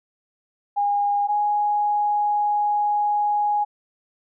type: tone pair in turn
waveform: sine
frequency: 815 / 830.2 Hz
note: G#5 / G#5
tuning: -33 / -1 cents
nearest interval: unison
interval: 32 cents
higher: second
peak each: -18 dBFS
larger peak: neither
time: 0.76-1.28 / 1.28-3.65 s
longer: second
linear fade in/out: 20 ms
effects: none